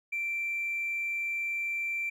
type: tone with hard clipping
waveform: sine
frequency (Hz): 2349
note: D7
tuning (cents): 0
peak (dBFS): -30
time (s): 0.12-2.1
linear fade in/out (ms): 10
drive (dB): 1
effects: none